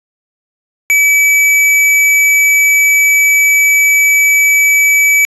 square tone, 2295 Hz, D7, 40 cents flat, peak -7 dBFS, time 0.9-5.25 s, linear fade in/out 0 ms, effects resampled to 32000 Hz

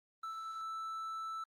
triangle tone, 1320 Hz, E6, 2 cents sharp, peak -37 dBFS, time 0.23-1.44 s, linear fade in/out 5 ms, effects Opus 24 kbps

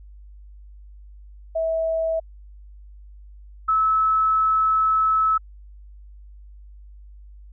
sine tone pair in turn, 650 / 1300 Hz, E5 / E6, -24 / -24 cents, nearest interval octave, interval 1200 cents, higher second, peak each -20 / -16 dBFS, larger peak second, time 1.55-2.2 / 3.68-5.38 s, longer second, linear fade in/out 10 ms, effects added 50 Hz sine -41 dBFS peak until 7.52 s

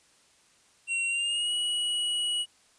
square tone with pitch glide, 2739 to 2919 Hz, F7 to F#7, -34 to -24 cents, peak -27 dBFS, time 0.87-2.46 s, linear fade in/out 50 ms, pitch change +110 cents, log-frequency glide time 1.07-1.53 s, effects white hiss -62 dBFS RMS until 2.78 s + resampled to 22050 Hz

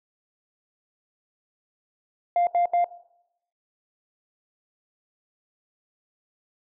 sine tone bursts, 698.5 Hz, F5, in tune, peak -16 dBFS, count 3, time 2.36-2.844 s, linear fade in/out 2 ms, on 110 ms, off 77 ms, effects noise-tail reverb RT60 0.8 s tail -19 dB re dry + tanh soft clip ceiling -16 dBFS

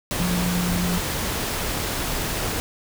sine tone in noise, 177.2 Hz, F3, 25 cents sharp, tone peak -22 dBFS, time 0.2-0.98 s, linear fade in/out 0 ms, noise pink, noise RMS -26 dBFS, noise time 0.11-2.6 s, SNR +1 dB, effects none

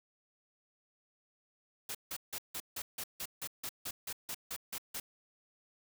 white noise bursts, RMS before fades -40 dBFS, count 15, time 1.89-5 s, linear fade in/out 5 ms, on 58 ms, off 160 ms, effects none

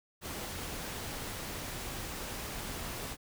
pink noise, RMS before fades -40 dBFS, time 0.21-3.17 s, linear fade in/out 50 ms, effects none

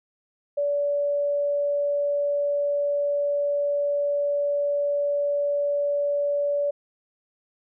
sine tone, 575 Hz, D5, 37 cents flat, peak -21 dBFS, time 0.57-6.71 s, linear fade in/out 10 ms, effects none

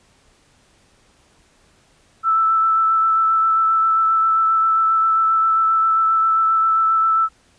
sine tone with vibrato, 1321 Hz, E6, 3 cents sharp, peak -13 dBFS, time 2.23-7.29 s, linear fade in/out 50 ms, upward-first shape sine, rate 7.5 Hz, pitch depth 12 cents each way, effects pink hiss -56 dBFS RMS until 7.58 s + resampled to 22050 Hz

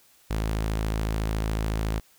sawtooth tone, 53.9 Hz, A1, 35 cents flat, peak -21 dBFS, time 0.3-2 s, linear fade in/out 10 ms, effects white hiss -59 dBFS RMS until 2.18 s

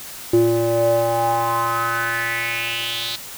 square tone with band-pass filter sweep, 115.8 Hz, A#2, 11 cents flat, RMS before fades -20 dBFS, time 0.33-3.16 s, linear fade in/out 5 ms, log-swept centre 360 to 4000 Hz, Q 4.8, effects white hiss -35 dBFS RMS until 3.37 s

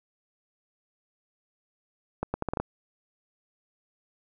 accelerating click train, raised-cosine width 1 ms, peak -14 dBFS, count 7, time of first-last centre 2.23-2.6 s, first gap 110 ms, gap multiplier 0.76, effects none

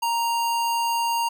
square tone, 932.3 Hz, A#5, in tune, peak -22 dBFS, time 0.02-1.29 s, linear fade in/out 10 ms, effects none

